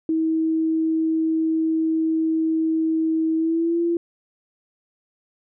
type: tone with pitch glide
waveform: sine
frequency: 320.9 to 340 Hz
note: E4 to F4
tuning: -46 to -46 cents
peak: -18 dBFS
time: 0.09-3.97 s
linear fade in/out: 2 ms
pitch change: +100 cents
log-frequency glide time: 3.36-3.8 s
effects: none